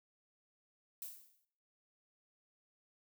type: noise with exponential decay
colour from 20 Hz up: violet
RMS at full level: -43 dBFS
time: 1.02-1.45 s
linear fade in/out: 1 ms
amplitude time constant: 93 ms
effects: noise-tail reverb RT60 0.6 s tail -17 dB re dry